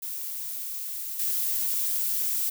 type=noise with level steps; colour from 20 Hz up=violet; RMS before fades=-34 / -27 dBFS; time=0.02-2.5 s; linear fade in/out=10 ms; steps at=1.19 s; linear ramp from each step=5 ms; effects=none